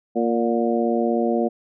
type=harmonic tone with a mistuned harmonic; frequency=116.54 Hz; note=A#2; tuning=in tune; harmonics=2 / 3 / 4 / 5 / 6; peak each=-22 / -24 / -25 / -26 / -27 dBFS; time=0.15-1.49 s; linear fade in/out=20 ms; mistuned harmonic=6; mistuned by=+43 cents; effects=none